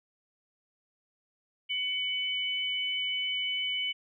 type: tone pair together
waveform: sine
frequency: 2247 / 2999 Hz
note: C#7 / F#7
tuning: +23 / +23 cents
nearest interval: perfect fourth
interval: 500 cents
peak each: -34 / -30 dBFS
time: 1.69-3.93 s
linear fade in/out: 20 ms
effects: none